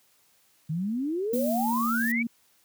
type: exponential sweep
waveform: sine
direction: up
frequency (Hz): 149.5 to 2349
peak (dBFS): -26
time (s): 0.69-2.23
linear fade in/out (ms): 10
type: tone with pitch glide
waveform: sine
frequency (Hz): 240 to 232.5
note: B3 to A#3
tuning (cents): -49 to -4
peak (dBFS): -26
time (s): 1.33-2.27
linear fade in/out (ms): 5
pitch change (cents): -55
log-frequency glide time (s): 1.48-1.54
type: noise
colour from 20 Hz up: violet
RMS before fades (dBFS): -37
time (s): 1.33-2.12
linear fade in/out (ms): 5
effects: white hiss -64 dBFS RMS until 2.64 s + high-pass 80 Hz 12 dB/octave